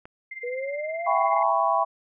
click, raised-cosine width 0.5 ms, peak -27 dBFS, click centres 0.055 s
sine tone with tremolo, 2093 Hz, C7, in tune, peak -32 dBFS, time 0.31-1.43 s, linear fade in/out 5 ms, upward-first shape sine, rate 19 Hz, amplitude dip 80%
sine exponential sweep, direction up, 478.8 to 914 Hz, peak -28 dBFS, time 0.43-1.52 s, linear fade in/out 10 ms
sine chord, C# half-diminished seventh, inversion first, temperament just, 665.2 / 798.3 / 997.9 / 1108.7 Hz, E5 / G5 / B5 / C#6, +16 / +31 / +18 / 0 cents, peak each -25 dBFS, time 1.06-1.85 s, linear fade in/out 20 ms
effects none

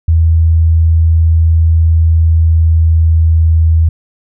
sine tone with pitch glide, 81.5 to 80.98 Hz, E2 to E2, -19 to -30 cents, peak -5 dBFS, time 0.08-3.89 s, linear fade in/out 5 ms, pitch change -11 cents, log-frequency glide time 1.83-3.5 s, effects none

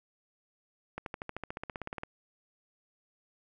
accelerating click train, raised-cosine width 0.5 ms, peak -22 dBFS, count 17, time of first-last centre 0.98-2.034 s, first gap 82 ms, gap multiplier 0.97, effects none

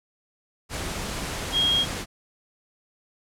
sine tone in noise, 3259 Hz, G#7, 33 cents flat, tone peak -19 dBFS, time 1.52-1.86 s, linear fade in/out 50 ms, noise pink, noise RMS -31 dBFS, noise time 0.69-2.06 s, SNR +9 dB, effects low-pass 10000 Hz 12 dB/octave

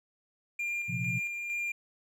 triangle tone with tremolo, 2398 Hz, D7, 36 cents sharp, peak -29 dBFS, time 0.59-1.72 s, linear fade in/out 5 ms, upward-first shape square, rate 2.2 Hz, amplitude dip 35%
sine chord, Bb suspended second, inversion none, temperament equal, 116.54 / 130.81 / 174.61 Hz, Bb2 / C3 / F3, 0 / 0 / 0 cents, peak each -36 dBFS, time 0.88-1.2 s, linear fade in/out 20 ms
effects none

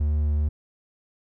triangle tone, 74.7 Hz, D2, 30 cents sharp, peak -18 dBFS, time 0-0.49 s, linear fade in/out 10 ms, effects none

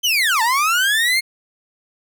30% pulse linear two-way sweep, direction down then up, 3136 to 871 to 2166 Hz, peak -12 dBFS, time 0.03-1.21 s, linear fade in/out 20 ms, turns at 0.42 s, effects none

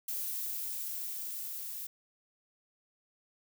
violet noise with level ramp, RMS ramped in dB -36 to -41 dBFS, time 0.08-1.87 s, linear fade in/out 5 ms, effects none

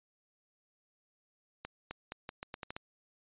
accelerating click train, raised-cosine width 0.3 ms, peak -24 dBFS, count 9, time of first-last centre 1.65-2.765 s, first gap 260 ms, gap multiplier 0.81, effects resampled to 8000 Hz

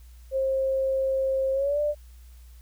sine tone with pitch glide, 533 to 591.4 Hz, C5 to D5, +32 to +12 cents, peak -22 dBFS, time 0.31-1.95 s, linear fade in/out 50 ms, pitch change +180 cents, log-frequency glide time 1.53-1.8 s, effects added 60 Hz sine -45 dBFS peak until 2.61 s + white hiss -61 dBFS RMS until 2.61 s

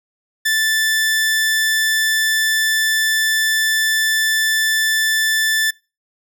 sawtooth tone, 1760 Hz, A6, in tune, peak -11 dBFS, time 0.45-5.71 s, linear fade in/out 10 ms, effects noise-tail reverb RT60 0.3 s tail -25 dB re dry

